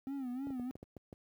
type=tone with vibrato; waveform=triangle; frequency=261.6 Hz; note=C4; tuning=in tune; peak=-35 dBFS; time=0.07-0.71 s; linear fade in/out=0 ms; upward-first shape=sine; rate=3.2 Hz; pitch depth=120 cents each way
type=clicks; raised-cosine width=2 ms; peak=-34 dBFS; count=7; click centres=0.47 / 0.505 / 0.597 / 0.755 / 0.829 / 0.967 / 1.128 s
effects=high-pass 60 Hz 12 dB/octave + 11-bit